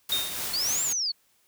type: noise with tremolo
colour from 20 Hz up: white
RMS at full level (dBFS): -31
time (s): 0.09-0.93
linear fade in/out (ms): 5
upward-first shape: triangle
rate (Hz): 3.6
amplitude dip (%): 40
type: tone with exponential decay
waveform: sine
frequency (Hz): 3688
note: A#7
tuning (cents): -19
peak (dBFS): -21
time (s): 0.12-0.54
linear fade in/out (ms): 1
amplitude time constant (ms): 90
type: linear two-way sweep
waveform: sine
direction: up then down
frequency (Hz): 4281 to 7459 to 4284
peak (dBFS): -25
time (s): 0.53-1.12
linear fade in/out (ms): 10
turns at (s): 0.83
effects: white hiss -66 dBFS RMS until 1.47 s